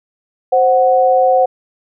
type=tone pair together; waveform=sine; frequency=523.3 / 740.1 Hz; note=C5 / F#5; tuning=0 / 0 cents; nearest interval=tritone; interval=600 cents; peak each=-11 dBFS; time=0.52-1.46 s; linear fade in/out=10 ms; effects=none